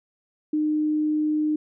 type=tone; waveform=sine; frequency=304.9 Hz; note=D#4; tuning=35 cents flat; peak=-20 dBFS; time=0.53-1.56 s; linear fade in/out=5 ms; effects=none